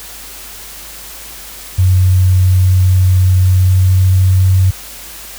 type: tone with pitch glide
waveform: sine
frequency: 92.5 to 93.74 Hz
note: F#2 to F#2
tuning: 0 to +23 cents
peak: -6 dBFS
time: 1.78-4.71 s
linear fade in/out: 10 ms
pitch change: +23 cents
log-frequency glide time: 3.53-4.29 s
effects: added 50 Hz sine -39 dBFS peak until 5.38 s + white hiss -31 dBFS RMS until 5.38 s